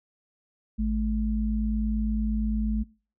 sine tone pair together, 54.36 / 215.2 Hz, A1 / A3, -20 / -38 cents, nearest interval 2 octaves, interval 2382 cents, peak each -26 dBFS, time 0.78-2.84 s, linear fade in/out 20 ms, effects noise-tail reverb RT60 0.4 s tail -24 dB re dry

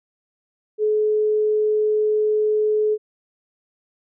sine tone, 426.9 Hz, G#4, 48 cents sharp, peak -16 dBFS, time 0.78-2.98 s, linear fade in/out 50 ms, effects none

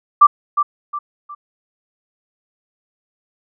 sine tone with echo, 1174.7 Hz, D6, in tune, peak -3 dBFS, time 0.21-0.27 s, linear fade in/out 10 ms, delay 360 ms, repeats 3, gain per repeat -9 dB, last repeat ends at 1.35 s, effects none

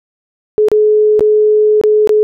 sine tone with dropouts, 425.8 Hz, G#4, 43 cents sharp, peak -6 dBFS, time 0.58-2.23 s, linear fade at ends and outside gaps 0 ms, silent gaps 0.685-0.716 / 1.194-1.207 / 1.813-1.837 / 2.074-2.093 s, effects none

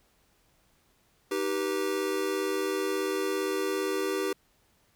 square chord, Eb augmented, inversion none, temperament just, 311.1 / 388.9 / 486.1 Hz, Eb4 / G4 / B4, 0 / -14 / -28 cents, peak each -35 / -30 / -35 dBFS, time 1.31-4.33 s, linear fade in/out 5 ms, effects pink hiss -67 dBFS RMS until 4.95 s

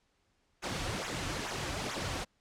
pink noise with flanger, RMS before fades -36 dBFS, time 0.62-2.25 s, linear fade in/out 20 ms, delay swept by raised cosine 0.21 to 4.91 ms, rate 2.3 Hz, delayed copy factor -0.75, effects pink hiss -74 dBFS RMS until 2.4 s + low-pass 7000 Hz 12 dB/octave

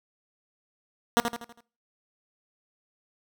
10% pulse tone with echo, 235.8 Hz, A#3, 20 cents sharp, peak -10 dBFS, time 1.17-1.2 s, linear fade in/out 0 ms, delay 81 ms, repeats 5, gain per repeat -7 dB, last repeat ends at 1.605 s, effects noise-tail reverb RT60 0.4 s tail -21 dB re dry

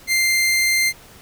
sawtooth tone, 2093 Hz, C7, in tune, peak -12 dBFS, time 0.07-0.93 s, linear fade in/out 50 ms, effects pink hiss -45 dBFS RMS until 1.21 s

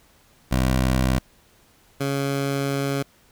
15% pulse tone pair in turn, 64.2 / 138.89 Hz, C2 / C#3, -32 / +4 cents, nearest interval octave + minor second, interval 1336 cents, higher second, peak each -12 / -16 dBFS, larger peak first, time 0.51-1.19 / 2-3.03 s, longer second, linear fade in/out 10 ms, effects pink hiss -57 dBFS RMS until 3.31 s

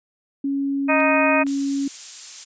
sine tone, 277.2 Hz, C#4, in tune, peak -20 dBFS, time 0.44-1.88 s, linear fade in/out 5 ms
harmonic tone, 310.9 Hz, D#4, 1 cent flat, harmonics 2 / 3 / 4 / 5 / 6 / 7 / 8, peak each -20 / -24 / -25 / -28 / -28 / -30 / -21 dBFS, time 0.88-1.44 s, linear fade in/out 20 ms
clicks, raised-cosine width 0.3 ms, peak -24 dBFS, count 2, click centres 1.003 / 1.467 s
violet noise, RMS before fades -27 dBFS, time 1.46-2.45 s, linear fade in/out 20 ms
effects resampled to 16000 Hz

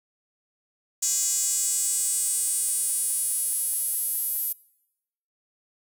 square tone with high-pass filter sweep, 226.2 Hz, A3, 48 cents sharp, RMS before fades -26 dBFS, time 1.02-4.53 s, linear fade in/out 10 ms, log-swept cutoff 7000 to 12000 Hz, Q 5, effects noise-tail reverb RT60 0.9 s tail -25 dB re dry

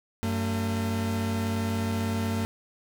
40% pulse tone pair together, 95.24 / 226.8 Hz, G2 / A#3, -49 / -47 cents, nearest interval octave + minor third, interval 1502 cents, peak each -28 dBFS, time 0.23-2.45 s, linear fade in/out 0 ms, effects none

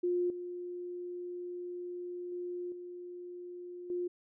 sine tone with level steps, 354.7 Hz, F4, 27 cents sharp, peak -28 / -38 / -36 / -42 / -32 dBFS, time 0.03-4.08 s, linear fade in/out 10 ms, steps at 0.3 / 2.32 / 2.72 / 3.9 s, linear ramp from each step 2 ms, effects none

